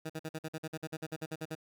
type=tone bursts; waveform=15% pulse; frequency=158.5 Hz; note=D#3; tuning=32 cents sharp; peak=-30 dBFS; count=16; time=0.05-1.552 s; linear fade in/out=10 ms; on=47 ms; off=50 ms; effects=none